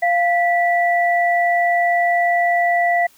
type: tone pair together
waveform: sine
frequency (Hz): 696 / 1964.6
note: F5 / B6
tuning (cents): -6 / -10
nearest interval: octave + tritone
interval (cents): 1796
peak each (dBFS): -15 / -19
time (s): 0.02-3.07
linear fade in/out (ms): 10
effects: white hiss -52 dBFS RMS until 3.17 s